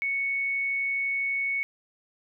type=tone; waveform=sine; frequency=2217 Hz; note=C#7; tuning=in tune; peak=-25 dBFS; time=0.02-1.63 s; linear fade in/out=0 ms; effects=none